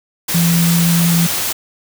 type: tone in noise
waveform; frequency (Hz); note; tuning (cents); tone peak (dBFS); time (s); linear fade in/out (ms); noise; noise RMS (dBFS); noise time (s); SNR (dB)
sine; 169.5; E3; +49; -11; 0.34-1.27; 10; white; -19; 0.28-1.53; +5
effects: none